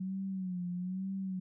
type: tone with vibrato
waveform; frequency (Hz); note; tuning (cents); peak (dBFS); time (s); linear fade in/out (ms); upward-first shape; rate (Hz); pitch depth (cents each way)
sine; 185; F#3; 0; -34; 0-1.4; 10; sine; 1.1; 77
effects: none